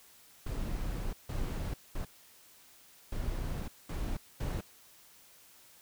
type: noise bursts at uneven times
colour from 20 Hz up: brown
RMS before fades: -35 dBFS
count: 6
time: 0.46-1.13 / 1.29-1.74 / 1.95-2.05 / 3.12-3.68 / 3.89-4.17 / 4.4-4.61 s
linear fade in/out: 5 ms
effects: white hiss -59 dBFS RMS until 5.81 s